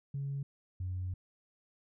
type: tone pair in turn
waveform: sine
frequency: 139.2 / 91.55 Hz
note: C#3 / F#2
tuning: +8 / -18 cents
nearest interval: perfect fifth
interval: 726 cents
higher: first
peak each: -33 / -33 dBFS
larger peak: neither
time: 0.14-0.43 / 0.8-1.14 s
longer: second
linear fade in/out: 5 ms
effects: tanh soft clip ceiling -30 dBFS